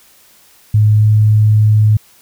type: tone with pitch glide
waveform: sine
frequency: 106.4 to 107.08 Hz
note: G#2 to A2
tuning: +42 to -47 cents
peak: -6 dBFS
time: 0.74-1.97 s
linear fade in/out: 5 ms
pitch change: +11 cents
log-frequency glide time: 0.97-1.03 s
effects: white hiss -47 dBFS RMS until 2.21 s

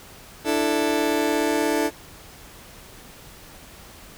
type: chord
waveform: 30% pulse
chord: D suspended second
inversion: none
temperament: just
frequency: 293.7 / 330.4 / 440.5 Hz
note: D4 / E4 / A4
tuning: 0 / +4 / +2 cents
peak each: -22 dBFS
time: 0.44-1.91 s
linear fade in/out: 50 ms
effects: pink hiss -45 dBFS RMS until 4.17 s

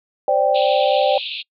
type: chord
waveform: sine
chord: C suspended second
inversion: none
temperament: equal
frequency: 523.3 / 587.3 / 784 Hz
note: C5 / D5 / G5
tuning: 0 / 0 / 0 cents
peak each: -19 / -17 / -18 dBFS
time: 0.28-1.18 s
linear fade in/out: 2 ms
type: band-pass noise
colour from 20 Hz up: white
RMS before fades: -28 dBFS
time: 0.54-1.43 s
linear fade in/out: 20 ms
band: 2500 to 4100 Hz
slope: 96 dB/octave
effects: noise-tail reverb RT60 0.1 s tail -26 dB re dry

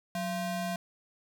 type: ring-modulated tone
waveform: square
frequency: 433.2 Hz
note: A4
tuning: 27 cents flat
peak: -29 dBFS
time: 0.15-0.76 s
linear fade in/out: 2 ms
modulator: 250 Hz
effects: none

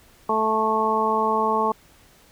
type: harmonic tone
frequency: 219.1 Hz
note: A3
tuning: 7 cents flat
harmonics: 1 / 2 / 3 / 4 / 5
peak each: -29 / -25 / -29 / -23 / -23 dBFS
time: 0.29-1.72 s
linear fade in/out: 5 ms
effects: pink hiss -54 dBFS RMS until 2.31 s

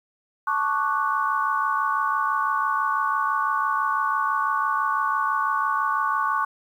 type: chord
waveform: sine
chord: D major seventh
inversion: second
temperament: equal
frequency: 880 / 1108.7 / 1174.7 / 1480 Hz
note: A5 / C#6 / D6 / F#6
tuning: 0 / 0 / 0 / 0 cents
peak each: -29 / -23 / -28 / -28 dBFS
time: 0.47-6.45 s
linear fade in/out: 5 ms
effects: 9-bit

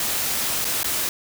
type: noise with dropouts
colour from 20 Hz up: white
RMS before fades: -24 dBFS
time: 0-1.09 s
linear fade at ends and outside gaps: 2 ms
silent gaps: 0.646-0.65 / 0.832-0.843 s
effects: none

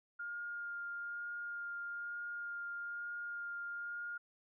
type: tone with vibrato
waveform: sine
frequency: 1411 Hz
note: F6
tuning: 17 cents sharp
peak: -40 dBFS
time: 0.19-4.18 s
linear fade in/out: 10 ms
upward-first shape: sine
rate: 1.1 Hz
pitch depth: 10 cents each way
effects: none

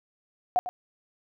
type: tone with echo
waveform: sine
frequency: 725 Hz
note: F#5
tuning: 35 cents flat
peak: -19 dBFS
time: 0.56-0.59 s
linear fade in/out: 0 ms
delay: 100 ms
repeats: 1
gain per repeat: -12 dB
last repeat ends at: 0.69 s
effects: none

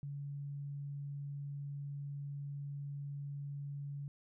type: tone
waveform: sine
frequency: 142.1 Hz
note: C#3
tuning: 43 cents sharp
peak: -40 dBFS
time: 0.03-4.08 s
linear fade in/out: 0 ms
effects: none

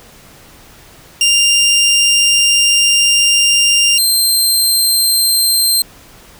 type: tone pair in turn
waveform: 20% pulse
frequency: 2794 / 4156 Hz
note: F7 / C8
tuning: 0 / -12 cents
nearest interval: perfect fifth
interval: 688 cents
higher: second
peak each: -4 dBFS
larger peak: neither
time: 1.21-3.98 / 3.98-5.82 s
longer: first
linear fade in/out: 2 ms
effects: pink hiss -41 dBFS RMS until 6.39 s

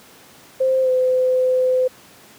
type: tone with pitch glide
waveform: sine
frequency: 523.3 to 510.8 Hz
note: C5 to C5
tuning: 0 to -42 cents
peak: -14 dBFS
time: 0.6-1.88 s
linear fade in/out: 10 ms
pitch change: -42 cents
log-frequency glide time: 0.82-0.9 s
effects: pink hiss -46 dBFS RMS until 2.38 s + high-pass 150 Hz 12 dB/octave

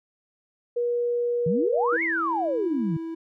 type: tone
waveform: sine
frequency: 480 Hz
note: B4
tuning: 49 cents flat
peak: -22 dBFS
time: 0.76-1.97 s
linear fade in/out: 10 ms
type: exponential two-way sweep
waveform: sine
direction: up then down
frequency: 148.3 to 2233 to 148.3 Hz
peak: -23 dBFS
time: 1.46-2.97 s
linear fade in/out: 5 ms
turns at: 2.03 s
type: tone with pitch glide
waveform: triangle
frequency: 329.6 to 327.7 Hz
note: E4 to E4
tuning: 0 to -10 cents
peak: -28 dBFS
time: 1.92-3.15 s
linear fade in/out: 10 ms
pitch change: -10 cents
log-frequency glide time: 2.42-2.69 s
effects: none

